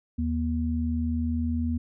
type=tone pair together; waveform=sine; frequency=79.89 / 239.4 Hz; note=D#2 / A#3; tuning=+46 / +46 cents; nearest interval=octave + perfect fifth; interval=1900 cents; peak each=-27 dBFS; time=0.18-1.78 s; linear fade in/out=10 ms; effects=none